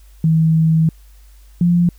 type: tone pair in turn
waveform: sine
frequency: 160.5 / 173.85 Hz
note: E3 / F3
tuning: -46 / -8 cents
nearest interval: minor second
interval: 138 cents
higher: second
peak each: -10 dBFS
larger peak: neither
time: 0.24-0.89 / 1.61-1.89 s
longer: first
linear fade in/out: 2 ms
effects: added 50 Hz sine -41 dBFS peak until 1.98 s + white hiss -55 dBFS RMS until 1.98 s